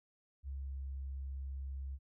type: tone with pitch glide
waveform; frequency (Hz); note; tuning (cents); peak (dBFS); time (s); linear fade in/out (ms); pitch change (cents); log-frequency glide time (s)
sine; 68.2 to 67.57; C#2 to C#2; -28 to -44; -39; 0.43-1.99; 50; -16; 0.6-0.76
effects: none